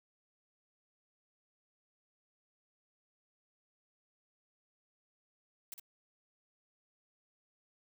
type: noise with echo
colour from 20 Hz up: blue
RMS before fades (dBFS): -44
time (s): 5.72-5.74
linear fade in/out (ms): 2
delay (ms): 58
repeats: 1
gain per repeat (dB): -6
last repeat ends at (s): 5.798
effects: none